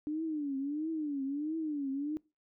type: tone with vibrato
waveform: sine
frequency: 295.2 Hz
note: D4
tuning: 9 cents sharp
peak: -32 dBFS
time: 0.07-2.17 s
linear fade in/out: 0 ms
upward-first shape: triangle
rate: 1.5 Hz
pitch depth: 180 cents each way
effects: noise-tail reverb RT60 0.3 s tail -25 dB re dry